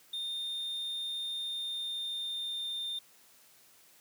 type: tone with pitch glide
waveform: triangle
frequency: 3637 to 3614 Hz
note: A#7 to A7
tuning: -43 to +46 cents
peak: -33 dBFS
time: 0.13-2.99 s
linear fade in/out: 5 ms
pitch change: -11 cents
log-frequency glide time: 1.37-2.87 s
effects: white hiss -61 dBFS RMS until 4 s + high-pass 100 Hz 12 dB/octave